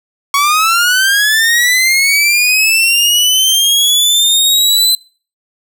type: linear sweep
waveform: sawtooth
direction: up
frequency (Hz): 1108.7 to 4059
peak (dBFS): -5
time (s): 0.34-4.95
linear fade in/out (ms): 2
effects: noise-tail reverb RT60 0.4 s tail -24 dB re dry